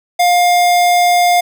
square tone, 707 Hz, F5, 21 cents sharp, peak -9 dBFS, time 0.19-1.41 s, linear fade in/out 10 ms, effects none

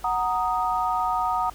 sine chord, D# minor, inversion first, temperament equal, 740 / 932.3 / 1244.5 Hz, F#5 / A#5 / D#6, 0 / 0 / 0 cents, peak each -26 dBFS, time 0.04-1.5 s, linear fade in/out 5 ms, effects added 50 Hz sine -44 dBFS peak until 1.54 s + pink hiss -48 dBFS RMS until 1.54 s

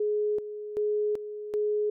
sine tone with tremolo, 420 Hz, G#4, 19 cents sharp, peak -24 dBFS, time 0-1.9 s, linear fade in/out 5 ms, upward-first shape square, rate 1.3 Hz, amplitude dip 70%, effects none

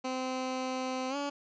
15% pulse tone with pitch glide, 258.3 to 285 Hz, C4 to C#4, -22 to +48 cents, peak -26 dBFS, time 0.04-1.3 s, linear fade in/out 10 ms, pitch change +170 cents, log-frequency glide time 1.09-1.16 s, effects resampled to 16000 Hz

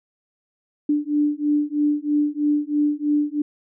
sine beating tone pair, 293.7 / 296.8 Hz, D4 / D4, 0 / +18 cents, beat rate 3.1 Hz, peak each -21 dBFS, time 0.89-3.42 s, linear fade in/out 5 ms, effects none

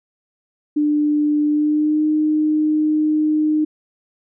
sine tone with pitch glide, 297.6 to 306.5 Hz, D4 to D#4, +23 to -26 cents, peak -14 dBFS, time 0.76-3.65 s, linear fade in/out 10 ms, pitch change +51 cents, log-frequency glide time 1.48-2.05 s, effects none

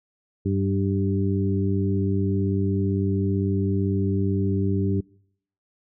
harmonic tone with a mistuned harmonic, 98 Hz, G2, in tune, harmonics 1 / 2 / 3 / 4, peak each -23 / -26 / -28 / -29 dBFS, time 0.45-5.01 s, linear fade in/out 10 ms, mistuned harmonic 2, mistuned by -21 cents, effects noise-tail reverb RT60 0.7 s tail -25 dB re dry

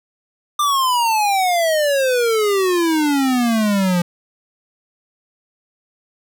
square exponential sweep, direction down, 1200 to 172.1 Hz, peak -15 dBFS, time 0.59-4.02 s, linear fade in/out 5 ms, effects none

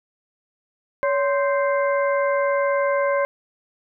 harmonic tone with a mistuned harmonic, 522 Hz, C5, 4 cents flat, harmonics 1 / 2 / 3 / 4, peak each -19 / -25 / -29 / -31 dBFS, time 1.03-3.25 s, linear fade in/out 0 ms, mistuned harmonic 1, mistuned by +130 cents, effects none

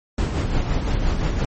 brown noise with tremolo, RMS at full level -19 dBFS, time 0.18-1.45 s, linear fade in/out 2 ms, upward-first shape sine, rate 5.8 Hz, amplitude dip 45%, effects MP3 32 kbps

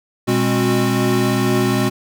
square tone cluster, 122.1 / 204.8 / 266.8 / 364 Hz, B2 / G#3 / C4 / F#4, -19 / -24 / +34 / -28 cents, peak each -21 dBFS, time 0.27-1.9 s, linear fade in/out 20 ms, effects none

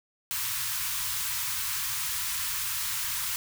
white band-stop noise, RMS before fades -31 dBFS, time 0.31-3.36 s, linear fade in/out 0 ms, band 150 to 910 Hz, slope 96 dB/octave, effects none

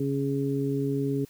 harmonic tone, 138.59 Hz, C#3, in tune, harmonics 1 / 2 / 3, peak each -29 / -28 / -30 dBFS, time 0-1.25 s, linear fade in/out 5 ms, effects white hiss -57 dBFS RMS until 1.29 s

